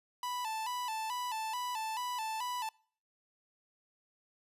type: tone with vibrato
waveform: 45% pulse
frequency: 932.3 Hz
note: A#5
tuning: in tune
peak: -35 dBFS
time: 0.23-2.69 s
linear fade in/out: 2 ms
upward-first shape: square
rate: 2.3 Hz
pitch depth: 100 cents each way
effects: noise-tail reverb RT60 0.5 s tail -25 dB re dry + resampled to 32000 Hz